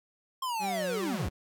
square linear sweep, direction down, 1072 to 53 Hz, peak -31 dBFS, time 0.42-1.29 s, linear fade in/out 5 ms
sawtooth tone with vibrato, 188.2 Hz, F#3, 30 cents sharp, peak -31 dBFS, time 0.59-1.3 s, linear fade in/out 50 ms, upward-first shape sine, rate 2.7 Hz, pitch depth 71 cents each way
effects none

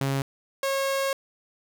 sawtooth tone pair in turn, 136.7 / 544.6 Hz, C#3 / C#5, -24 / -31 cents, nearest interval 2 octaves, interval 2393 cents, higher second, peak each -20 dBFS, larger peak neither, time 0.01-0.22 / 0.63-1.13 s, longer second, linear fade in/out 2 ms, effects none

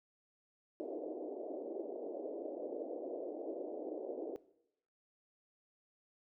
pink band-pass noise, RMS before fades -43 dBFS, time 0.8-4.36 s, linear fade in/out 0 ms, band 300 to 640 Hz, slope 48 dB/octave, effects noise-tail reverb RT60 0.8 s tail -19 dB re dry

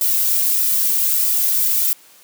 violet noise with flanger, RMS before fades -17 dBFS, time 0.01-1.93 s, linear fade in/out 2 ms, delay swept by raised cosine 1.8 to 2.37 ms, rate 1.6 Hz, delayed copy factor -0.55, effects white hiss -48 dBFS RMS until 2.23 s + high-pass 200 Hz 12 dB/octave

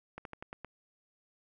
slowing click train, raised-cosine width 0.5 ms, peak -27 dBFS, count 6, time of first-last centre 0.18-0.647 s, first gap 72 ms, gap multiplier 1.13, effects none

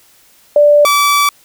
sine / sawtooth tone pair in turn, 587.3 / 1153.8 Hz, D5 / D6, 0 / -31 cents, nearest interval octave, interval 1169 cents, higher second, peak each -4 / -5 dBFS, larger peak first, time 0.56-0.85 / 0.85-1.29 s, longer second, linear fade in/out 2 ms, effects white hiss -48 dBFS RMS until 1.44 s

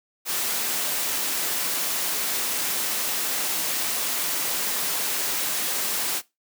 white noise, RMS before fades -26 dBFS, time 0.25-6.22 s, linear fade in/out 50 ms, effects noise-tail reverb RT60 0.2 s tail -19 dB re dry + high-pass 200 Hz 12 dB/octave

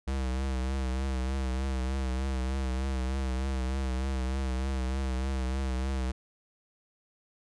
square tone with vibrato, 65.41 Hz, C2, in tune, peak -29 dBFS, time 0.07-6.12 s, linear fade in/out 10 ms, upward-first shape triangle, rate 3.3 Hz, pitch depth 62 cents each way, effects resampled to 22050 Hz

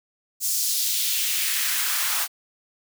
white noise with high-pass filter sweep, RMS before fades -24 dBFS, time 0.4-2.28 s, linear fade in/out 50 ms, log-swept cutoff 6500 to 920 Hz, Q 1.4, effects none

